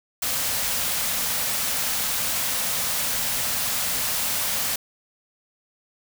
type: band-stop noise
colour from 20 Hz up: white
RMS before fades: -25 dBFS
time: 0.22-4.76 s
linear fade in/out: 5 ms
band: 290 to 450 Hz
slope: 96 dB/octave
effects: none